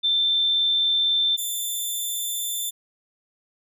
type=tone pair in turn; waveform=sine / 10% pulse; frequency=3558 / 3543 Hz; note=A7 / A7; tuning=+19 / +11 cents; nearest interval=unison; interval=8 cents; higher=first; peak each=-18 dBFS; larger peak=neither; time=0.03-1.37 / 1.37-2.71 s; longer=neither; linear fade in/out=20 ms; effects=none